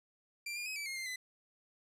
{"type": "tone with pitch steps", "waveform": "sawtooth", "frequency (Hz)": [2366, 2413, 2540, 2311, 2141, 2097, 2015], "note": ["D7", "D7", "D#7", "D7", "C7", "C7", "B6"], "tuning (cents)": [12, 46, 35, -28, 39, 3, 34], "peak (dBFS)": -35, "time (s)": [0.46, 1.16], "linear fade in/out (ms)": 5, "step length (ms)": 100, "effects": ["low-pass 12000 Hz 12 dB/octave"]}